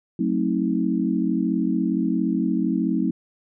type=chord; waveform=sine; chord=F# diminished seventh; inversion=none; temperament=just; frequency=185 / 222 / 266.4 / 319.7 Hz; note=F#3 / A3 / C4 / Eb4; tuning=0 / +16 / +31 / +47 cents; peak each=-25 dBFS; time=0.19-3.11 s; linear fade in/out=5 ms; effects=none